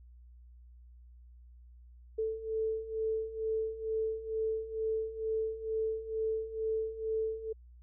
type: beating tone pair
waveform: sine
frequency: 440 / 442.2 Hz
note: A4 / A4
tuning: 0 / +9 cents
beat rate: 2.2 Hz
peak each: -37 / -33 dBFS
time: 2.18-7.53 s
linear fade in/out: 10 ms
effects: added 60 Hz sine -52 dBFS peak until 7.82 s